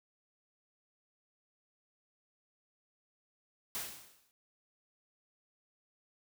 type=noise with exponential decay; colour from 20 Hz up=white; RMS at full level=-36 dBFS; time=3.75-4.31 s; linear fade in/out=0 ms; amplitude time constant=120 ms; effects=none